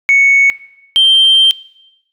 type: tone pair in turn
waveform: sine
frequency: 2217 / 3145 Hz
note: C#7 / G7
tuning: 0 / +5 cents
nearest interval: tritone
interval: 605 cents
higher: second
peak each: -4 dBFS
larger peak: neither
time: 0.09-0.5 / 0.96-1.51 s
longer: second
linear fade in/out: 0 ms
effects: noise-tail reverb RT60 0.9 s tail -20 dB re dry + tanh soft clip ceiling -2 dBFS